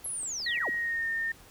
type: linear sweep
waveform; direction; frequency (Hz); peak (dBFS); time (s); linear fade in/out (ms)
sine; down; 11400 to 137.2; -32; 0.04-0.7; 10
type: click train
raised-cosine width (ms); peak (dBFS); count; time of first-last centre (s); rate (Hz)
1; -36; 5; 0.06-0.745; 5.84
type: tone with pitch glide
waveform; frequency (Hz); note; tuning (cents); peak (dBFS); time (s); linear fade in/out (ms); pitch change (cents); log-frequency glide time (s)
sine; 1898 to 1821.7; A#6 to A#6; +31 to -40; -28; 0.46-1.32; 5; -71; 0.69-1.08
effects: pink hiss -54 dBFS RMS until 1.5 s